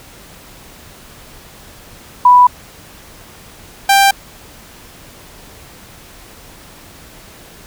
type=tone pair in turn; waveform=sine / sawtooth; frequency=987.8 / 789 Hz; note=B5 / G5; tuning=0 / +11 cents; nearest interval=major third; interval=389 cents; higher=first; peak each=-3 dBFS; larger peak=neither; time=2.25-2.47 / 3.89-4.11 s; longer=neither; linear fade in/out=5 ms; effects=pink hiss -39 dBFS RMS until 7.66 s